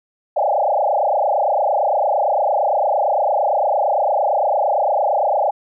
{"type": "tone with frequency modulation", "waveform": "sine", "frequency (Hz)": 701, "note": "F5", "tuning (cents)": 6, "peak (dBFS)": -14, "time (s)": [0.36, 5.51], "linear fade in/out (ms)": 10, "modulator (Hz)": 28.8, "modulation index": 4.9, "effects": []}